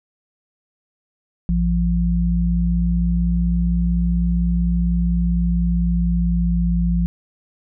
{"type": "tone pair together", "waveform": "sine", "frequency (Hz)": [57.93, 173.6], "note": ["A#1", "F3"], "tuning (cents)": [-10, -10], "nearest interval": "octave + perfect fifth", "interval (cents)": 1900, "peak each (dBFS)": -18, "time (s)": [1.49, 7.06], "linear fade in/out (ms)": 0, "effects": []}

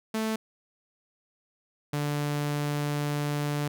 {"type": "tone pair in turn", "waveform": "sawtooth", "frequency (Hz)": [220, 146.44], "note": ["A3", "D3"], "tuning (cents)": [0, -5], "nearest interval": "perfect fifth", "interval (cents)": 705, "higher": "first", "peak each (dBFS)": -23, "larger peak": "neither", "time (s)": [[0.14, 0.36], [1.93, 3.68]], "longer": "second", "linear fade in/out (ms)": 5, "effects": []}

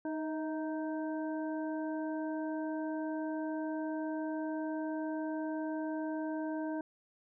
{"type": "harmonic tone with a mistuned harmonic", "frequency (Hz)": 311, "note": "D#4", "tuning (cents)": -1, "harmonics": [1, 2, 3, 5], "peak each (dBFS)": [-35, -41, -45, -49], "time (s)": [0.05, 6.81], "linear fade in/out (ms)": 2, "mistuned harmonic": 2, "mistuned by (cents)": 39, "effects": []}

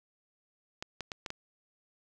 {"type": "clicks", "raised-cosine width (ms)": 0.2, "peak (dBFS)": -20, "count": 5, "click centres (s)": [0.825, 1.007, 1.118, 1.262, 1.304], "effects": []}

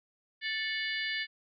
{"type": "harmonic tone with a mistuned harmonic", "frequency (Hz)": 587.3, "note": "D5", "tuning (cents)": 0, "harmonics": [3, 4, 5, 6, 7, 8], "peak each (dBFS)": [-34, -37, -39, -40, -44, -43], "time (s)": [0.41, 1.27], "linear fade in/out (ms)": 50, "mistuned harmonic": 4, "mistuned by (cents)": -110, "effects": ["MP3 96 kbps"]}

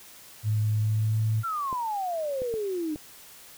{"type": "tone with pitch glide", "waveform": "sine", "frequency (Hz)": [107.3, 109.93], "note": ["A2", "A2"], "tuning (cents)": [-43, -1], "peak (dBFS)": -22, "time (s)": [0.43, 1.44], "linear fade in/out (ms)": 50, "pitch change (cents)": 42, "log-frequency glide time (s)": [0.79, 1.22]}
{"type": "exponential sweep", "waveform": "sine", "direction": "down", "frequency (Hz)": [1396.9, 293.7], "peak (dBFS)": -27, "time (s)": [1.43, 2.96], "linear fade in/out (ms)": 20}
{"type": "clicks", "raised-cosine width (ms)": 2, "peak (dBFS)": -25, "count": 4, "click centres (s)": [1.728, 2.419, 2.54, 2.959]}
{"effects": ["white hiss -49 dBFS RMS until 3.57 s"]}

